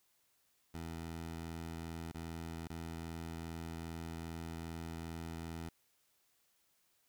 15% pulse tone with dropouts, 82.5 Hz, E2, 2 cents sharp, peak -36 dBFS, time 0.74-5.69 s, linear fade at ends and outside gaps 5 ms, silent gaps 2.117-2.145 / 2.674-2.7 s, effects white hiss -75 dBFS RMS until 7.08 s

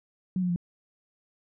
sine tone with pitch steps, 185 / 179.42 / 174.01 Hz, F#3 / F3 / F3, 0 / +47 / -6 cents, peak -24 dBFS, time 0.36-0.561 s, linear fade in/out 2 ms, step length 67 ms, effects none

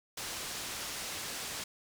white low-pass noise, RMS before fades -40 dBFS, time 0.17-1.64 s, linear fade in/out 5 ms, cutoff 8000 Hz, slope 12 dB/octave, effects none

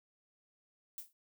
violet noise with exponential decay, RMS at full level -40 dBFS, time 0.98-1.13 s, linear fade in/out 1 ms, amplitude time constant 31 ms, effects none

